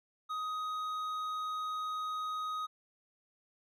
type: tone with hard clipping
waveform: sine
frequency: 1254 Hz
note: D#6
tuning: 13 cents sharp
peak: -36 dBFS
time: 0.29-2.67 s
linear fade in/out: 20 ms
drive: 6 dB
effects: none